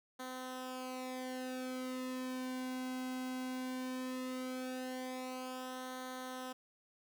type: tone with flanger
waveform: sawtooth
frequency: 256.1 Hz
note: C4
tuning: 37 cents flat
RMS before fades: -42 dBFS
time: 0.19-6.53 s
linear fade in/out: 10 ms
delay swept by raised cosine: 0.39 to 1.69 ms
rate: 0.17 Hz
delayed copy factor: -0.75
effects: none